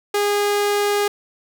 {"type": "tone", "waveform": "sawtooth", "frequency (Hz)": 410, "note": "G#4", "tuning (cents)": -22, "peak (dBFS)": -13, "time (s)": [0.14, 1.08], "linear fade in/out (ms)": 5, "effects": []}